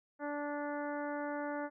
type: harmonic tone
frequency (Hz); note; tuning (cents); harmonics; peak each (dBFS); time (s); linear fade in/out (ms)
291.5; D4; -13; 1 / 2 / 3 / 4 / 5 / 6 / 7; -40 / -40 / -43 / -49 / -46 / -50 / -56; 0.19-1.7; 50
effects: none